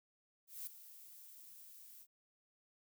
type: noise with ADSR envelope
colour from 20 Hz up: violet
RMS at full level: -44 dBFS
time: 0.47-2.07 s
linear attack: 200 ms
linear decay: 4 ms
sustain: -13 dB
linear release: 57 ms
effects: none